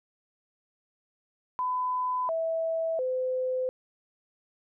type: tone with pitch steps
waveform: sine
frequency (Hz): 1005 / 653 / 512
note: B5 / E5 / C5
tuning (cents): +30 / -17 / -38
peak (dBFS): -26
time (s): 1.59-3.69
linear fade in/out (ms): 0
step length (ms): 700
effects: none